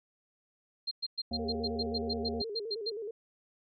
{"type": "tone bursts", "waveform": "sine", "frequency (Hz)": 4186, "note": "C8", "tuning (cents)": 0, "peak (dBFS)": -31, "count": 14, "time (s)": [0.87, 2.902], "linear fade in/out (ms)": 10, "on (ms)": 43, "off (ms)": 110}
{"type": "harmonic tone", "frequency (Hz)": 77.78, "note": "D#2", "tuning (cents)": 0, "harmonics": [1, 3, 5, 7, 9, 10], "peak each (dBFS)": [-41, -36, -49, -47, -43, -53], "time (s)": [1.31, 2.42], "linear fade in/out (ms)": 5}
{"type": "tone with vibrato", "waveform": "sine", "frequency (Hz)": 431.6, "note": "A4", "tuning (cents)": -33, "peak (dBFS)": -36, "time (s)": [1.39, 3.11], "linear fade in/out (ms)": 5, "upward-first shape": "square", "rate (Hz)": 9.5, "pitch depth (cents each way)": 95}
{"effects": []}